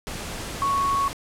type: tone in noise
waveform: sine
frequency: 1108.7 Hz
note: C#6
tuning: in tune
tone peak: -20 dBFS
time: 0.62-1.08 s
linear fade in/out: 0 ms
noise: pink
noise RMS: -33 dBFS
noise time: 0.07-1.13 s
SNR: +10 dB
effects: low-pass 11000 Hz 12 dB/octave